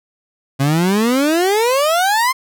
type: exponential sweep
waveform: 30% pulse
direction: up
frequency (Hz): 132.8 to 1068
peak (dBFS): -10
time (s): 0.59-2.33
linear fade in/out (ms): 20
effects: none

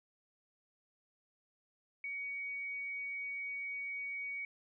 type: tone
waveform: sine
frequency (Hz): 2248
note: C#7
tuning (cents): +24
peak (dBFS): -38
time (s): 2.04-4.45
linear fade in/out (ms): 2
effects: none

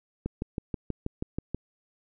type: click train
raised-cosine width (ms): 3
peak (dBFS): -17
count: 9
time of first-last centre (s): 0.26-1.546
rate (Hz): 6.22
effects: none

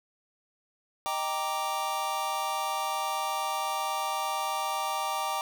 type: chord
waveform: square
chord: Eb major seventh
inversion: none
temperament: equal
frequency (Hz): 622.3 / 784 / 932.3 / 1174.7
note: Eb5 / G5 / Bb5 / D6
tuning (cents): 0 / 0 / 0 / 0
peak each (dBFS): -40 / -34 / -35 / -34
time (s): 1.06-5.41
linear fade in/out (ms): 0
effects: none

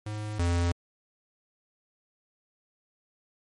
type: tone pair in turn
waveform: square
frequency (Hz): 106.2 / 86.33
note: G#2 / F2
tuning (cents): +39 / -19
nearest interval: major third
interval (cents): 358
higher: first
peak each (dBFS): -33 / -24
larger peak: second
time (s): 0.06-0.39 / 0.39-0.72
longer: neither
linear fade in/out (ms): 5
effects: MP3 48 kbps

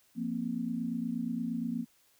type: chord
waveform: sine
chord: F suspended fourth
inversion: none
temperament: equal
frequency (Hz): 174.61 / 233.1 / 261.6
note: F3 / Bb3 / C4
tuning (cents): 0 / 0 / 0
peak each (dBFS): -39 / -33 / -37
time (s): 0.15-1.86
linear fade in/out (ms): 50
effects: white hiss -67 dBFS RMS until 2.19 s

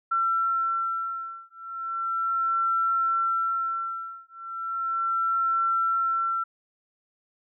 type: beating tone pair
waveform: sine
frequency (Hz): 1349 / 1349.36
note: E6 / E6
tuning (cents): +40 / +40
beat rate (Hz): 0.36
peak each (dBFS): -27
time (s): 0.11-6.44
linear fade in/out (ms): 10
effects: none

